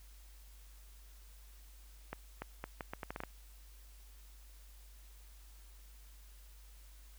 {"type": "accelerating click train", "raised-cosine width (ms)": 0.5, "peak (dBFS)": -25, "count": 10, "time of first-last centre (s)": [2.13, 3.236], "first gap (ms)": 290, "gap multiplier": 0.76, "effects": ["added 50 Hz sine -54 dBFS peak until 7.18 s", "white hiss -64 dBFS RMS until 7.18 s"]}